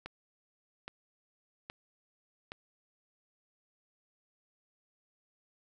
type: click train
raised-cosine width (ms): 0.3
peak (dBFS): -25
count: 4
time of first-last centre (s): 0.06-2.519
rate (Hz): 1.22
effects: none